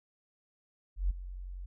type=tone with ADSR envelope; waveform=sine; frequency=45.49 Hz; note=F#1; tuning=29 cents flat; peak=-24 dBFS; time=0.96-1.66 s; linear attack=140 ms; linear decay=14 ms; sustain=-15 dB; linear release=7 ms; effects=none